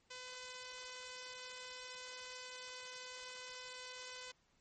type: tone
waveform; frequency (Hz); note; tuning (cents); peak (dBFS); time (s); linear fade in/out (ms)
5% pulse; 505; B4; +39; -36; 0.1-4.32; 10
effects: pink hiss -75 dBFS RMS until 4.6 s + MP3 32 kbps